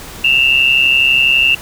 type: tone pair together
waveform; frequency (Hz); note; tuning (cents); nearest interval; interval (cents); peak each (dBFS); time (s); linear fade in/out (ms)
sine; 2662 / 2794; E7 / F7; +16 / 0; minor second; 84; -11; 0.24-1.55; 5
effects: pink hiss -31 dBFS RMS until 1.61 s